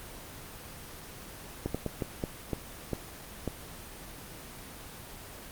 slowing click train, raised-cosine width 2 ms, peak -17 dBFS, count 8, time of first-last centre 1.66-3.477 s, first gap 86 ms, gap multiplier 1.36, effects pink hiss -45 dBFS RMS until 5.51 s + Opus 24 kbps

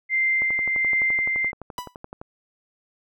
sine tone with tremolo, 2089 Hz, C7, 3 cents flat, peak -18 dBFS, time 0.09-1.52 s, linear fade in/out 50 ms, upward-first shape sine, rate 1.4 Hz, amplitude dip 30%
click train, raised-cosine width 1 ms, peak -22 dBFS, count 22, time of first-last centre 0.42-2.215 s, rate 11.7 Hz
45% pulse tone with exponential decay, 987.8 Hz, B5, in tune, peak -26 dBFS, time 1.78-1.95 s, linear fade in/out 1 ms, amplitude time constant 36 ms
effects none

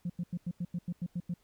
sine tone bursts, 174.61 Hz, F3, in tune, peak -30 dBFS, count 10, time 0.05-1.34 s, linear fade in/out 5 ms, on 48 ms, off 90 ms, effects tanh soft clip ceiling -28 dBFS + pink hiss -70 dBFS RMS until 1.43 s

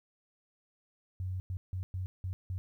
sine tone bursts at uneven times, 92.7 Hz, F#2, 4 cents sharp, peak -33 dBFS, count 6, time 1.2-1.4 / 1.5-1.57 / 1.73-1.83 / 1.94-2.06 / 2.24-2.33 / 2.5-2.58 s, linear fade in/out 0 ms, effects 12-bit

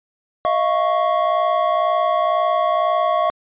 triangle tone cluster, 632 / 694 / 1108 Hz, D#5 / F5 / C#6, +27 / -11 / -1 cents, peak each -18 dBFS, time 0.45-3.3 s, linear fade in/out 0 ms, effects resampled to 8000 Hz

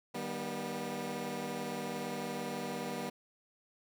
15% pulse chord, Eb augmented, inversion none, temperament equal with one note detuned, 155.56 / 196 / 242.1 Hz, Eb3 / G3 / B3, 0 / 0 / -34 cents, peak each -38 / -35 / -33 dBFS, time 0.14-3.1 s, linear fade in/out 10 ms, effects none

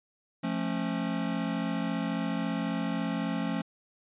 square chord, F augmented, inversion none, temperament just, 174.61 / 218.3 / 272.8 Hz, F3 / A3 / C#4, 0 / -13 / -28 cents, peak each -34 dBFS, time 0.43-3.62 s, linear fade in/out 10 ms, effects resampled to 8000 Hz

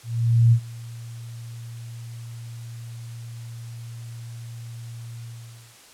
sine tone with ADSR envelope, 116.54 Hz, A#2, in tune, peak -11 dBFS, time 0.03-5.77 s, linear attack 490 ms, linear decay 78 ms, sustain -23 dB, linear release 530 ms, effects white hiss -49 dBFS RMS until 5.93 s + low-pass 10000 Hz 12 dB/octave

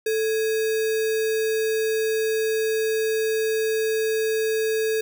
sine tone with sample-and-hold, 440 Hz, A4, in tune, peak -20 dBFS, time 0.06-5.01 s, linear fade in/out 5 ms, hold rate 2100 Hz, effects none

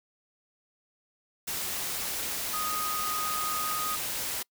sine tone in noise, 1244.5 Hz, D#6, in tune, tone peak -31 dBFS, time 2.53-3.96 s, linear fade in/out 10 ms, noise white, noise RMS -33 dBFS, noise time 1.47-4.43 s, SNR -1 dB, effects noise-tail reverb RT60 0.1 s tail -26 dB re dry

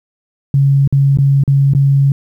sine tone with dropouts, 138.59 Hz, C#3, in tune, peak -7 dBFS, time 0.54-2.12 s, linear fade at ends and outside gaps 2 ms, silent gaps 0.876-0.925 / 1.173-1.186 / 1.437-1.477 / 1.736-1.749 s, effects 8-bit

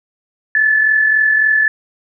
sine tone pair together, 1734.4 / 1778 Hz, A6 / A6, -25 / +18 cents, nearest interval unison, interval 43 cents, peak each -10 / -20 dBFS, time 0.55-1.68 s, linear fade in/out 2 ms, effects none

